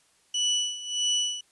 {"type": "tone with tremolo", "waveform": "30% pulse", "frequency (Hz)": 2960, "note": "F#7", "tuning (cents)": 0, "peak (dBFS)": -19, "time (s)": [0.34, 1.41], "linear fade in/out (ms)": 5, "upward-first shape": "sine", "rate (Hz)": 1.6, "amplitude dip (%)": 80, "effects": ["white hiss -64 dBFS RMS until 1.51 s", "resampled to 24000 Hz"]}